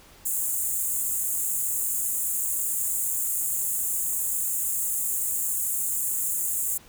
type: high-pass noise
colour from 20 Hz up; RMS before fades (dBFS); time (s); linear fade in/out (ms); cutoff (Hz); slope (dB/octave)
pink; -27; 0.25-6.78; 10; 6900; 96
effects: pink hiss -52 dBFS RMS until 6.88 s